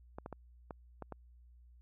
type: clicks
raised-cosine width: 1 ms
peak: -29 dBFS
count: 6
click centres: 0.185 / 0.261 / 0.327 / 0.708 / 1.023 / 1.123 s
effects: added 60 Hz sine -57 dBFS peak until 1.81 s